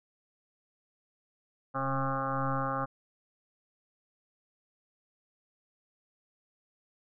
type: tone with frequency modulation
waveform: sine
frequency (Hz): 674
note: E5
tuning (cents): +38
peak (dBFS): -28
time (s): 1.74-2.86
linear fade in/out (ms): 20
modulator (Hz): 135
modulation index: 5.2
effects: none